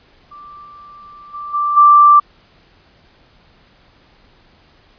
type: tone with level steps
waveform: sine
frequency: 1174.7 Hz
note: D6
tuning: in tune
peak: -34 / -36 / -25 / -14 / -4 dBFS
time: 0.31-2.2 s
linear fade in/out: 10 ms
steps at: 0.64 / 1.33 / 1.53 / 1.76 s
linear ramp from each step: 20 ms
effects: pink hiss -51 dBFS RMS until 4.98 s + resampled to 11025 Hz